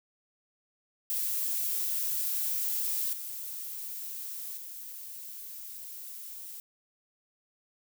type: noise with level steps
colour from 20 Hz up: violet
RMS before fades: -31 / -39 / -43 dBFS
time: 1.1-6.6 s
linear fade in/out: 0 ms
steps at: 3.13 / 4.57 s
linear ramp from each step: 2 ms
effects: none